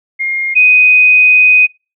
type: tone pair in turn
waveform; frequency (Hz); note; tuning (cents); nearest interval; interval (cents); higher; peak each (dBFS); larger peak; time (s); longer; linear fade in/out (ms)
sine; 2130 / 2499; C7 / D#7; +30 / +7; minor third; 277; second; -13 / -4; second; 0.19-0.55 / 0.55-1.67; second; 20
effects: noise-tail reverb RT60 0.3 s tail -26 dB re dry